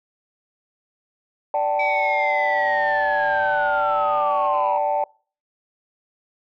sine chord, D suspended fourth, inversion none, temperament equal with one note detuned, 587.3 / 771 / 880 Hz, D5 / G5 / A5, 0 / -29 / 0 cents, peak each -22 dBFS, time 1.54-5.04 s, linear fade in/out 2 ms
sine linear sweep, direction down, 2300 to 937 Hz, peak -21 dBFS, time 1.79-4.78 s, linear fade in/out 5 ms
effects noise-tail reverb RT60 0.4 s tail -25 dB re dry + tanh soft clip ceiling -12 dBFS

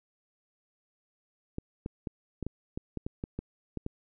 clicks, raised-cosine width 3 ms, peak -21 dBFS, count 12, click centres 1.584 / 1.861 / 2.072 / 2.427 / 2.466 / 2.775 / 2.973 / 3.065 / 3.239 / 3.39 / 3.773 / 3.864 s, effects none

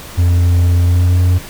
triangle tone with pitch glide, 87.4 to 90.01 Hz, F2 to F#2, +2 to -47 cents, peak -6 dBFS, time 0.17-1.39 s, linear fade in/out 20 ms, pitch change +51 cents, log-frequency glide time 0.78-1.24 s, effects pink hiss -32 dBFS RMS until 1.49 s

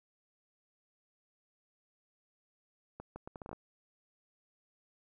accelerating click train, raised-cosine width 1 ms, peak -30 dBFS, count 9, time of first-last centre 3-3.53 s, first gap 160 ms, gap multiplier 0.72, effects 12-bit

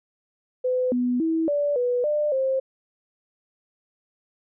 sine tone with pitch steps, 506 / 247 / 324.2 / 580 / 491.2 / 597 / 530 Hz, B4 / B3 / E4 / D5 / B4 / D5 / C5, +42 / 0 / -29 / -22 / -9 / +28 / +22 cents, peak -20 dBFS, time 0.64-2.6 s, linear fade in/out 10 ms, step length 280 ms, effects none

